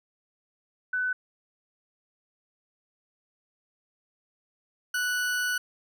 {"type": "tone pair in turn", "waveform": ["sine", "40% pulse"], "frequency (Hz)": [1501, 1479.5], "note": ["F#6", "F#6"], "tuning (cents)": [24, -1], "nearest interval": "unison", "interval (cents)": 25, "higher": "first", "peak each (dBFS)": -25, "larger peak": "neither", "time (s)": [[0.93, 1.13], [4.94, 5.58]], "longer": "second", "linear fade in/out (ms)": 5, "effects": []}